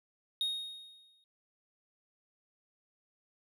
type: tone with exponential decay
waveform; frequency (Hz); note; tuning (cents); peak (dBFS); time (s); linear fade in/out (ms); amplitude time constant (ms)
triangle; 3728; A#7; -1; -27; 0.41-1.24; 1; 180
effects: none